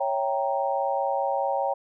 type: chord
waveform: sine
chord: C# diminished seventh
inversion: none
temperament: equal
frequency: 554.4 / 659.3 / 784 / 932.3 Hz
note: C#5 / E5 / G5 / Bb5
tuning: 0 / 0 / 0 / 0 cents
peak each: -27 / -33 / -27 / -30 dBFS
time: 0-1.74 s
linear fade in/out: 10 ms
effects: none